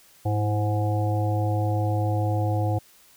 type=harmonic tone with a mistuned harmonic; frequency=104.5 Hz; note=G#2; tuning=11 cents sharp; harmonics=1 / 3 / 5 / 7 / 8; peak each=-22 / -31 / -32 / -31 / -37 dBFS; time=0.25-2.79 s; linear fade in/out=10 ms; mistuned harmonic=3; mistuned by=+66 cents; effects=white hiss -55 dBFS RMS until 3.16 s